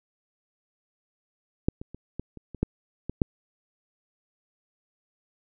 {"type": "clicks", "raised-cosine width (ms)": 3, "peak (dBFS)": [-8, -24, -27, -19, -29, -26, -10, -18, -7], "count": 9, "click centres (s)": [1.685, 1.815, 1.946, 2.196, 2.373, 2.547, 2.63, 3.096, 3.218], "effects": []}